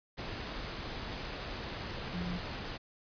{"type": "tone in noise", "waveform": "sine", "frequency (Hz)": 177.3, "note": "F3", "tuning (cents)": 26, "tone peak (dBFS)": -35, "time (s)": [2.13, 2.39], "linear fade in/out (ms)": 20, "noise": "pink", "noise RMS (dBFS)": -40, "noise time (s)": [0.17, 2.78], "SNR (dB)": 2, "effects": ["resampled to 11025 Hz"]}